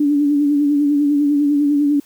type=tone with vibrato; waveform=sine; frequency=289.9 Hz; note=D4; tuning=22 cents flat; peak=-12 dBFS; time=0-2 s; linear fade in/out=5 ms; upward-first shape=sine; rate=10 Hz; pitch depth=41 cents each way; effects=white hiss -51 dBFS RMS until 2.05 s